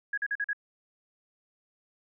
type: tone bursts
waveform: sine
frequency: 1660 Hz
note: G#6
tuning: 1 cent flat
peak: -27 dBFS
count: 5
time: 0.13-0.532 s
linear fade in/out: 5 ms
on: 46 ms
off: 43 ms
effects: none